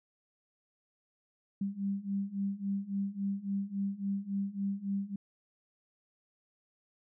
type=beating tone pair; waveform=sine; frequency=196 / 199.6 Hz; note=G3 / G3; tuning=0 / +32 cents; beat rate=3.6 Hz; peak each=-36 / -34 dBFS; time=1.61-5.16 s; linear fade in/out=5 ms; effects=none